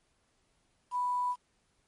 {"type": "tone with quantisation", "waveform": "sine", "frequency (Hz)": 987.8, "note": "B5", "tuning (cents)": 0, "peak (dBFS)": -28, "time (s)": [0.91, 1.36], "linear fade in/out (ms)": 50, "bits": 9, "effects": ["pink hiss -73 dBFS RMS until 1.87 s", "MP3 48 kbps"]}